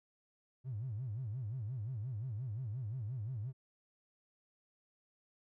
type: tone with vibrato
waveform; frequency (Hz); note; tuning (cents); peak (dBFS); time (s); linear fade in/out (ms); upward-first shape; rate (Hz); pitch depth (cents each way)
triangle; 116.54; A#2; 0; -34; 0.64-3.53; 50; sine; 5.7; 250
effects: tanh soft clip ceiling -35 dBFS